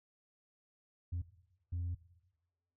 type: tone bursts at uneven times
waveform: sine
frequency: 87.31 Hz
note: F2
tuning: in tune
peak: -33 dBFS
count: 2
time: 1.12-1.22 / 1.72-1.95 s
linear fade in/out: 10 ms
effects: noise-tail reverb RT60 1.0 s tail -17 dB re dry + tanh soft clip ceiling -33 dBFS